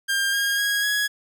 sawtooth tone with pitch steps, 1600 / 1623.3 / 1646.9 / 1670.8 Hz, G6 / G#6 / G#6 / G#6, +35 / -40 / -15 / +10 cents, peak -17 dBFS, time 0.08-1.08 s, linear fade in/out 20 ms, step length 250 ms, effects none

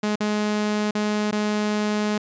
sawtooth tone with dropouts, 210.4 Hz, G#3, 23 cents sharp, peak -17 dBFS, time 0.03-2.18 s, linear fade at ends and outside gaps 5 ms, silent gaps 0.157-0.204 / 0.91-0.95 / 1.312-1.325 s, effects resampled to 16000 Hz

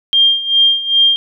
sine tone with tremolo, 3200 Hz, G7, 35 cents sharp, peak -6 dBFS, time 0.13-1.16 s, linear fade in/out 0 ms, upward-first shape sine, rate 2.5 Hz, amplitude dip 80%, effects none

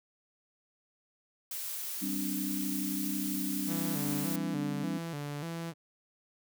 blue noise, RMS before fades -38 dBFS, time 1.51-4.36 s, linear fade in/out 2 ms
sine chord, G suspended fourth, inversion none, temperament equal, 196 / 261.6 / 293.7 Hz, G3 / C4 / D4, 0 / 0 / 0 cents, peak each -36 / -39 / -36 dBFS, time 2.01-4.99 s, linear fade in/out 20 ms
sawtooth tone with vibrato, 155.56 Hz, D#3, in tune, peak -32 dBFS, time 3.66-5.74 s, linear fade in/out 50 ms, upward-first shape square, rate 1.7 Hz, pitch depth 120 cents each way
effects none

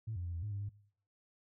sine tone with pitch steps, 110.8 / 88.4 / 86.8 / 84.1 / 105.1 / 100.2 / 102 Hz, A2 / F2 / F2 / E2 / G#2 / G2 / G#2, +13 / +22 / -10 / +35 / +21 / +38 / -31 cents, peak -36 dBFS, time 0.07-0.693 s, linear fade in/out 10 ms, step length 89 ms, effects noise-tail reverb RT60 0.6 s tail -21 dB re dry + tanh soft clip ceiling -32 dBFS

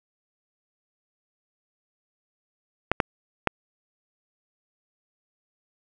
clicks, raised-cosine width 0.5 ms, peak -4 dBFS, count 3, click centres 2.916 / 3.002 / 3.473 s, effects none

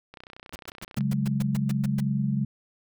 click train, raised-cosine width 0.3 ms, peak -27 dBFS, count 28, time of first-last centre 0.14-1.008 s, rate 31.1 Hz
pink noise bursts, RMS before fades -37 dBFS, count 11, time 0.53-2.005 s, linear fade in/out 5 ms, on 25 ms, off 120 ms
sine chord, C# suspended fourth, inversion none, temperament equal, 138.59 / 185 / 207.7 Hz, C#3 / F#3 / G#3, 0 / 0 / 0 cents, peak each -26 / -31 / -27 dBFS, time 0.97-2.45 s, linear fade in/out 5 ms
effects none

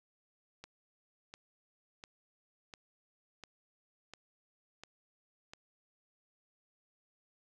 click train, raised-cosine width 0.2 ms, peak -30 dBFS, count 8, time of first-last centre 0.64-5.535 s, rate 1.43 Hz, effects none

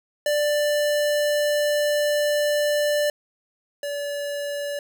square tone pair in turn, 590 / 575.2 Hz, D5 / D5, +8 / -36 cents, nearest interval unison, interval 44 cents, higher first, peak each -20 / -27 dBFS, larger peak first, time 0.26-3.1 / 3.83-4.79 s, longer first, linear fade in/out 2 ms, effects none

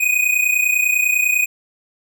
square tone pair together, 2470 / 2500 Hz, D#7 / D#7, -13 / +8 cents, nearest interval unison, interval 21 cents, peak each -18 dBFS, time 0-1.46 s, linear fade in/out 10 ms, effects none

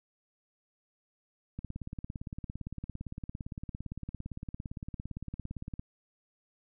click train, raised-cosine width 5 ms, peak -26 dBFS, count 75, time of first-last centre 1.59-5.795 s, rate 17.6 Hz, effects none

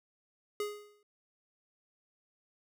square tone with exponential decay, 415.3 Hz, G#4, in tune, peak -31 dBFS, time 0.6-1.03 s, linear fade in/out 2 ms, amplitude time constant 93 ms, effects none

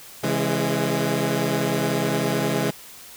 15% pulse chord, C# minor, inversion none, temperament equal with one note detuned, 135.19 / 164.81 / 207.7 Hz, C#3 / E3 / G#3, -43 / 0 / 0 cents, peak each -19 dBFS, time 0.23-2.71 s, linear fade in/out 10 ms, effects white hiss -43 dBFS RMS until 3.16 s

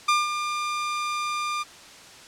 sawtooth tone with ADSR envelope, 1200 Hz, D6, 37 cents sharp, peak -13 dBFS, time 0.08-1.64 s, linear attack 9 ms, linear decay 180 ms, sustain -9 dB, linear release 24 ms, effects white hiss -46 dBFS RMS until 2.27 s + low-pass 7000 Hz 12 dB/octave

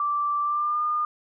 sine tone with pitch glide, 1170 to 1214.1 Hz, D6 to D#6, -7 to -43 cents, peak -22 dBFS, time 0-1.05 s, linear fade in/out 2 ms, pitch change +64 cents, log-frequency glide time 0.42-0.83 s, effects none

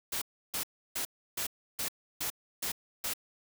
white noise bursts, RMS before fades -34 dBFS, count 8, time 0.12-3.136 s, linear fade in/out 5 ms, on 97 ms, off 320 ms, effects none

